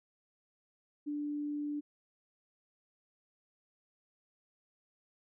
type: tone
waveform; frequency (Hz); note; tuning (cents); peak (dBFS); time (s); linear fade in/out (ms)
sine; 293.7; D4; 0; -34; 1.06-1.81; 20
effects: none